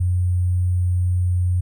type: tone with sample-and-hold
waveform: sine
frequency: 89.8 Hz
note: F2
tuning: 49 cents sharp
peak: -16 dBFS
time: 0-1.61 s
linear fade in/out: 10 ms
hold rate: 8820 Hz
effects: none